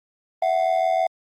triangle ring-modulated tone, 704 Hz, F5, 14 cents sharp, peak -13 dBFS, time 0.42-1.07 s, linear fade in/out 5 ms, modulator 43.1 Hz, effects Opus 24 kbps

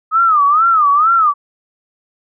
sine tone with vibrato, 1244.5 Hz, D#6, in tune, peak -8 dBFS, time 0.11-1.34 s, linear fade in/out 50 ms, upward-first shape sine, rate 2.2 Hz, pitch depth 170 cents each way, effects none

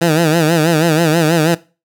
15% pulse tone with vibrato, 161.6 Hz, E3, 34 cents flat, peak -4 dBFS, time 0.01-1.55 s, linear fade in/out 10 ms, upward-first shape sine, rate 6.2 Hz, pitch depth 110 cents each way, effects noise-tail reverb RT60 0.3 s tail -19 dB re dry

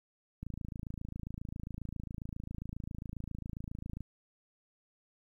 click train, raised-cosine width 5 ms, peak -28 dBFS, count 99, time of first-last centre 0.43-4.007 s, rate 27.4 Hz, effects 11-bit

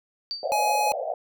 sine tone with exponential decay, 4621 Hz, D8, 29 cents flat, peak -25 dBFS, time 0.31-0.58 s, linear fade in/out 0 ms, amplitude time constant 58 ms
white band-pass noise, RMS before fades -29 dBFS, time 0.43-1.14 s, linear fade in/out 2 ms, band 500 to 740 Hz, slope 96 dB/octave
square tone, 840 Hz, G#5, 19 cents sharp, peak -22 dBFS, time 0.52-0.92 s, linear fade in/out 0 ms
effects none

